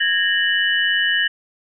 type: tone cluster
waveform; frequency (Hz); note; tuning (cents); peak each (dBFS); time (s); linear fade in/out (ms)
sine; 1660 / 1843 / 2966; G#6 / A#6 / F#7; -1 / -20 / +4; -20; 0-1.28; 10
effects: none